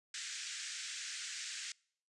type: band-pass noise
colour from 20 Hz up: white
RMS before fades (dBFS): -44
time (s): 0.14-1.72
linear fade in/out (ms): 2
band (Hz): 1500 to 7900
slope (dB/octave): 48
effects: noise-tail reverb RT60 0.6 s tail -26 dB re dry + resampled to 24000 Hz